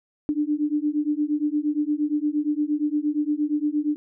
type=beating tone pair; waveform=sine; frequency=293.7 / 302.3 Hz; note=D4 / D#4; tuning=0 / -50 cents; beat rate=8.6 Hz; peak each=-24 dBFS; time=0.29-3.96 s; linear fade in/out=0 ms; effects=none